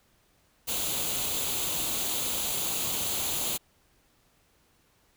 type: noise with comb filter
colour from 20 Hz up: white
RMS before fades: -30 dBFS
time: 0.67-3.58 s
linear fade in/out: 20 ms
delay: 0.28 ms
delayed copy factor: +0.6
effects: pink hiss -66 dBFS RMS until 5.16 s